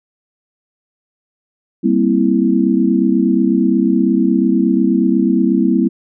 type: chord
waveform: sine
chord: C dominant seventh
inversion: second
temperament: equal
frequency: 196 / 233.1 / 261.6 / 329.6 Hz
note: G3 / Bb3 / C4 / E4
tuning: 0 / 0 / 0 / 0 cents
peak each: -16 dBFS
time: 1.83-5.89 s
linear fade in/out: 20 ms
effects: none